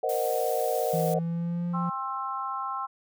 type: chord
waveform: sine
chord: C half-diminished seventh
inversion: third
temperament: equal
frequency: 466.2 / 523.3 / 622.3 / 740 Hz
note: Bb4 / C5 / Eb5 / Gb5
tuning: 0 / 0 / 0 / 0 cents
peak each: -30 dBFS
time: 0.03-1.19 s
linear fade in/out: 5 ms
type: noise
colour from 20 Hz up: blue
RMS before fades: -39 dBFS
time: 0.09-1.14 s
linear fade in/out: 2 ms
type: tone with pitch glide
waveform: triangle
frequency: 164.7 to 174.09 Hz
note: E3 to F3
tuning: -1 to -5 cents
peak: -25 dBFS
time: 0.93-1.9 s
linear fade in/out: 10 ms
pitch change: +96 cents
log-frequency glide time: 1.07-1.68 s
type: harmonic tone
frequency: 265.2 Hz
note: C4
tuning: 23 cents sharp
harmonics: 3 / 4 / 5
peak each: -36 / -32 / -34 dBFS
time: 1.73-2.87 s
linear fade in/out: 20 ms
effects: none